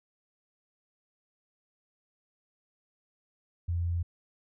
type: tone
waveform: sine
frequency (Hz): 85.9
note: F2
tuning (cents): -28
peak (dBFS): -27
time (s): 3.68-4.03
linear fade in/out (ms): 10
effects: none